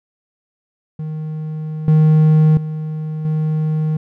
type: tone with level steps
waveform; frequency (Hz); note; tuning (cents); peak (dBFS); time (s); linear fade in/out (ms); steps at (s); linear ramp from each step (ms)
triangle; 155.56; D#3; 0; -20 / -6 / -19 / -13; 0.99-3.97; 5; 1.88 / 2.57 / 3.25; 2
effects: none